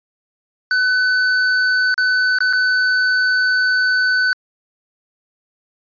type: tone with dropouts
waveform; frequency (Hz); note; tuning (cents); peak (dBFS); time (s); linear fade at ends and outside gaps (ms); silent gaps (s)
square; 1505; F#6; +29; -14; 0.71-4.33; 1; 1.942-1.979 / 2.386-2.405 / 2.528-2.533
effects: resampled to 11025 Hz